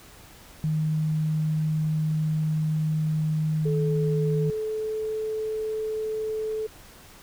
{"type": "tone", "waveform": "sine", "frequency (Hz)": 155.56, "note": "D#3", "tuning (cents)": 0, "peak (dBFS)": -22, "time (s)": [0.64, 4.5], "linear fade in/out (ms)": 0}
{"type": "tone with pitch glide", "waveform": "sine", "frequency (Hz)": [431.5, 435], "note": ["A4", "A4"], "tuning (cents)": [-34, -20], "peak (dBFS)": -26, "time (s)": [3.65, 6.67], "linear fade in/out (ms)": 10, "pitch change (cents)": 14, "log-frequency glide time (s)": [3.97, 5.1]}
{"effects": ["pink hiss -49 dBFS RMS until 7.22 s"]}